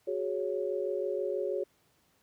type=chord; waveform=sine; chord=F# suspended second; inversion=none; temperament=just; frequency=370 / 416.2 / 555 Hz; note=F#4 / G#4 / C#5; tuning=0 / +4 / +2 cents; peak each=-34 dBFS; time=0.07-1.64 s; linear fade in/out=10 ms; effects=pink hiss -69 dBFS RMS until 2.22 s + high-pass 80 Hz 12 dB/octave